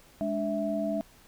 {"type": "tone cluster", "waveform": "sine", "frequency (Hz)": [207.9, 291, 656], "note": ["G#3", "D4", "E5"], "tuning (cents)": [2, -16, -9], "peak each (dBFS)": [-32, -33, -30], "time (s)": [0.21, 1.01], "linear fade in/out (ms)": 0, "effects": ["pink hiss -57 dBFS RMS until 1.27 s"]}